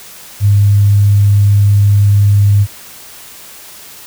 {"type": "tone", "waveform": "sine", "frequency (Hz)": 101.6, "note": "G#2", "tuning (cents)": -38, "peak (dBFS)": -5, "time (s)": [0.4, 2.67], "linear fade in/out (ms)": 50, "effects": ["white hiss -34 dBFS RMS until 4.06 s"]}